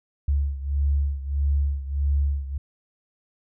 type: beating tone pair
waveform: sine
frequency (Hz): 70.2 / 71.8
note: C#2 / D2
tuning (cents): +22 / -39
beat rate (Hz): 1.6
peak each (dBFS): -22 / -26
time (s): 0.28-2.58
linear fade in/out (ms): 5
effects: none